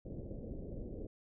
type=low-pass noise; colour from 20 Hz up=pink; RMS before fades=-44 dBFS; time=0.05-1.07 s; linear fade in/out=5 ms; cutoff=570 Hz; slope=48 dB/octave; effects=none